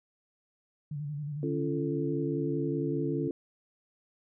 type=tone with vibrato; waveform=sine; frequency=146.83 Hz; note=D3; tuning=in tune; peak=-33 dBFS; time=0.91-3.28 s; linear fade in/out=5 ms; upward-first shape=square; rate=11 Hz; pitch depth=51 cents each way
type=chord; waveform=sine; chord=Db augmented; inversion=none; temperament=equal with one note detuned; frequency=277.2 / 342.2 / 440 Hz; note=Db4 / F4 / A4; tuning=0 / -35 / 0 cents; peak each=-33 / -33 / -35 dBFS; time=1.43-3.31 s; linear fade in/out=2 ms
effects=none